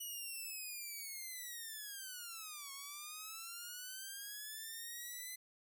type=linear two-way sweep; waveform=5% pulse; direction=down then up; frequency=2939 to 1090 to 2035 Hz; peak=-35 dBFS; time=0-5.36 s; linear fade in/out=10 ms; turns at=2.72 s; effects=none